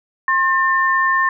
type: tone pair together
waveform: sine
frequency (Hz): 1068 / 1797.3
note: C6 / A6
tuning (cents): +35 / +36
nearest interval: major sixth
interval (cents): 901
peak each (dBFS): -16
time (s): 0.28-1.29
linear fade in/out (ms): 2
effects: none